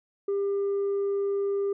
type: tone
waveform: sine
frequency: 398.9 Hz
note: G4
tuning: 30 cents sharp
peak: -22 dBFS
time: 0.28-1.73 s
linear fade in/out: 5 ms
effects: tanh soft clip ceiling -23 dBFS